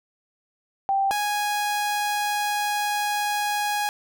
sine / sawtooth tone pair in turn, 784 / 828.8 Hz, G5 / G#5, 0 / -4 cents, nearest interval minor second, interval 96 cents, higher second, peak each -19 dBFS, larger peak neither, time 0.89-1.11 / 1.11-3.89 s, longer second, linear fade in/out 0 ms, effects none

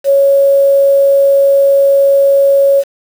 sine tone with quantisation, 554.4 Hz, C#5, in tune, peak -5 dBFS, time 0.04-2.84 s, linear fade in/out 50 ms, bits 5, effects none

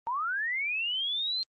sine linear sweep, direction up, 893 to 4200 Hz, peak -28 dBFS, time 0.07-1.43 s, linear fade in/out 0 ms, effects Opus 24 kbps

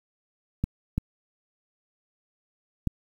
clicks, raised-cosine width 5 ms, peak -12 dBFS, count 3, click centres 0.64 / 0.98 / 2.873 s, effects 8-bit

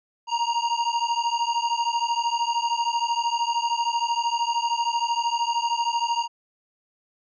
square beating tone pair, 932.3 / 945.3 Hz, A#5 / A#5, 0 / +24 cents, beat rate 13 Hz, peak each -26 dBFS, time 0.27-6.28 s, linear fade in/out 50 ms, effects resampled to 16000 Hz

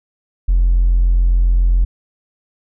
sine tone with hard clipping, 43.65 Hz, F1, in tune, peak -10 dBFS, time 0.48-1.85 s, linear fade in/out 10 ms, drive 1 dB, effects none

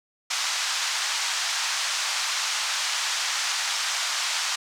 white band-pass noise, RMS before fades -27 dBFS, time 0.3-4.56 s, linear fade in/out 10 ms, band 840 to 6700 Hz, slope 24 dB/octave, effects none

